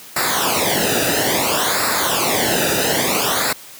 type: noise with flanger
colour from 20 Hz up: pink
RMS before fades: -18 dBFS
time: 0.16-3.53 s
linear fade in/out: 5 ms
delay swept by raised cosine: 0.32 to 0.93 ms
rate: 0.59 Hz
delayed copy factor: -0.8
effects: white hiss -39 dBFS RMS until 3.79 s + high-pass 100 Hz 12 dB/octave